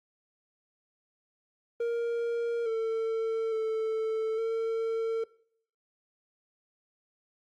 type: tone with pitch steps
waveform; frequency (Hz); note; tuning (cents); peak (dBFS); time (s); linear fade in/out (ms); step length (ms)
triangle; 468.2 / 448.8 / 441.6 / 451.7; A#4 / A4 / A4 / A4; +8 / +34 / +6 / +45; -25; 1.8-5.24; 5; 860
effects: noise-tail reverb RT60 0.6 s tail -21 dB re dry + Opus 32 kbps